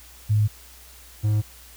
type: tone pair in turn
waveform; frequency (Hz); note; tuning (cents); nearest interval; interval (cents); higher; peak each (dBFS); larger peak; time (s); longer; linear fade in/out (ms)
sine / triangle; 106 / 106.37; G#2 / G#2; +36 / +42; unison; 6; second; -16; neither; 0.29-0.48 / 1.23-1.42; neither; 20
effects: added 60 Hz sine -49 dBFS peak until 1.76 s + white hiss -48 dBFS RMS until 1.76 s